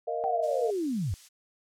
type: chord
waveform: sine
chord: Bb suspended fourth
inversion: none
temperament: equal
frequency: 466.2 / 622.3 / 698.5 Hz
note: Bb4 / Eb5 / F5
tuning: 0 / 0 / 0 cents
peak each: -33 dBFS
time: 0.07-0.71 s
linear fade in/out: 10 ms
type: linear sweep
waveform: sine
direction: down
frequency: 784 to 77 Hz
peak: -27 dBFS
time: 0.24-1.14 s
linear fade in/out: 0 ms
type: noise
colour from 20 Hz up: violet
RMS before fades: -40 dBFS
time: 0.42-1.29 s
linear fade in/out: 20 ms
effects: low-pass 6000 Hz 12 dB/octave